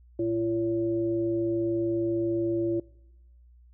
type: harmonic tone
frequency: 113.4 Hz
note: A#2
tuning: 47 cents flat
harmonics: 1 / 3 / 5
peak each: -37 / -25 / -35 dBFS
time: 0.19-2.8 s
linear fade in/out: 5 ms
effects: noise-tail reverb RT60 1.0 s tail -24 dB re dry + added 60 Hz sine -52 dBFS peak until 3.73 s